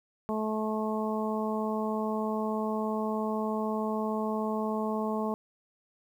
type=harmonic tone; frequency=216.7 Hz; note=A3; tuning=26 cents flat; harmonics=1 / 2 / 3 / 4 / 5; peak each=-31 / -34 / -36 / -37 / -38 dBFS; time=0.29-5.34 s; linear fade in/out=0 ms; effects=10-bit